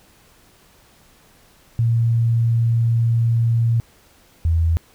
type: tone pair in turn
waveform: sine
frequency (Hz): 115.9 / 82.37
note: A#2 / E2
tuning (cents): -10 / -1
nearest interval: tritone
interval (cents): 591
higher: first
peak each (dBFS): -14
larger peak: neither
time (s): 1.79-3.8 / 4.45-4.77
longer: first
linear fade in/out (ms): 0
effects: pink hiss -53 dBFS RMS until 4.94 s